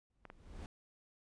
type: noise with exponential growth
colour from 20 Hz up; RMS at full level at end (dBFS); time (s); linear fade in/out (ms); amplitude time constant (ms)
brown; -41; 0.1-0.66; 1; 120
type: clicks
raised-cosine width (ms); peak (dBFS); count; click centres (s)
0.5; -34 / -34; 2; 0.253 / 0.301
effects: resampled to 22050 Hz